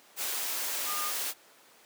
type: tone in noise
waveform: sine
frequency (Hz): 1218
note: D#6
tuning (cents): -37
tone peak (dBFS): -35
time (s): 0.85-1.13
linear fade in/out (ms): 50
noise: white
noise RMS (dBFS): -33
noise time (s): 0.16-1.34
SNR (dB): -5
effects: pink hiss -57 dBFS RMS until 1.85 s + high-pass 400 Hz 12 dB/octave